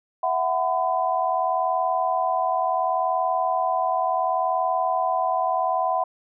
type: chord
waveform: sine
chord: E suspended second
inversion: none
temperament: equal with one note detuned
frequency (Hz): 659.3 / 740 / 1008.5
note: E5 / F#5 / B5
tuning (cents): 0 / 0 / +36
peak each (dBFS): -26 / -23 / -25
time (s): 0.23-6.04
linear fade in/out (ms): 5
effects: none